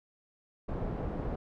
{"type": "low-pass noise", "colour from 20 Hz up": "pink", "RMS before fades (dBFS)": -35, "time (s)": [0.68, 1.36], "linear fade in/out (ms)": 10, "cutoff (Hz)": 680, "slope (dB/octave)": 12, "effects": []}